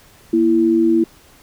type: tone pair together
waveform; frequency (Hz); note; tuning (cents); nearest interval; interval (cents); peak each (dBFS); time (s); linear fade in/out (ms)
sine; 235.1 / 332.5; A#3 / E4; +15 / +15; tritone; 600; -18 / -12; 0.33-1.04; 5
effects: pink hiss -48 dBFS RMS until 1.42 s